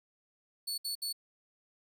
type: tone bursts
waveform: sawtooth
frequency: 4435 Hz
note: C#8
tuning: in tune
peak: -31 dBFS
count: 3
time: 0.67-1.128 s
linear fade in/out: 10 ms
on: 110 ms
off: 64 ms
effects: none